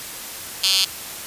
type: tone with high-pass filter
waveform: 10% pulse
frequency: 190 Hz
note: F#3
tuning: 46 cents sharp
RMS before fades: -18 dBFS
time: 0.63-0.85 s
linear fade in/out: 10 ms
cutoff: 3800 Hz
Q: 5.4
effects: white hiss -33 dBFS RMS until 1.26 s + resampled to 32000 Hz